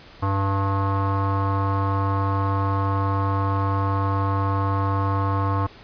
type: tone with low-pass filter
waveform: square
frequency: 98 Hz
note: G2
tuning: in tune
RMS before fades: -22 dBFS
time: 0.22-5.67 s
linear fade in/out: 10 ms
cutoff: 1100 Hz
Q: 5.7
effects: pink hiss -46 dBFS RMS until 5.83 s + resampled to 11025 Hz